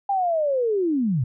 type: linear sweep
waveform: sine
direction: down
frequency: 809 to 111.3 Hz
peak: -19 dBFS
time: 0.09-1.24 s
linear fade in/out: 5 ms
effects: none